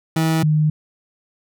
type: tone pair in turn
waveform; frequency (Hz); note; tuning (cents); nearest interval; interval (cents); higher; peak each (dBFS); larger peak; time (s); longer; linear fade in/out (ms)
30% pulse / sine; 160.8 / 153.18; E3 / D#3; -43 / -27; minor second; 84; first; -13; neither; 0.16-0.43 / 0.43-0.7; neither; 5
effects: none